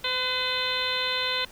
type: harmonic tone with a mistuned harmonic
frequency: 509 Hz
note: C5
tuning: 48 cents flat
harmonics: 1 / 2 / 3 / 4 / 5 / 6 / 7 / 8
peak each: -35 / -34 / -34 / -34 / -34 / -34 / -30 / -32 dBFS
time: 0.04-1.45 s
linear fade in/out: 5 ms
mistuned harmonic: 3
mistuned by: -23 cents
effects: pink hiss -50 dBFS RMS until 1.51 s